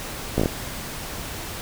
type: slowing click train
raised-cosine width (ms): 2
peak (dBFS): -7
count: 5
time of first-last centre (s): 0.38-0.459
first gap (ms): 16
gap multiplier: 1.14
effects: pink hiss -33 dBFS RMS until 1.61 s